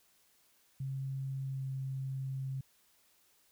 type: tone with pitch glide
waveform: sine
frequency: 134.7 to 133.62 Hz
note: C#3 to C3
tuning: -49 to +37 cents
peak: -35 dBFS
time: 0.8-2.61 s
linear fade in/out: 5 ms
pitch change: -14 cents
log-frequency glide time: 1.45-1.64 s
effects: white hiss -69 dBFS RMS until 3.51 s